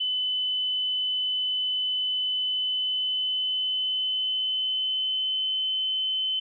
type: tone with pitch glide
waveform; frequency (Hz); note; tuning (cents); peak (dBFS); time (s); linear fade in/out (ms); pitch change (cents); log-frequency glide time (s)
sine; 3016 to 3053; F#7 to G7; +32 to -46; -24; 0-6.4; 10; +22; 2.37-5.7
effects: none